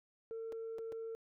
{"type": "tone with dropouts", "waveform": "sine", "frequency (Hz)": 451.9, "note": "A4", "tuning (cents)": 46, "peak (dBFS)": -39, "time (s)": [0.31, 1.15], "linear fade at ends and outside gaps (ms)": 0, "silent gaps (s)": [[0.522, 0.526], [0.784, 0.789], [0.921, 0.925]], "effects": ["tanh soft clip ceiling -38 dBFS"]}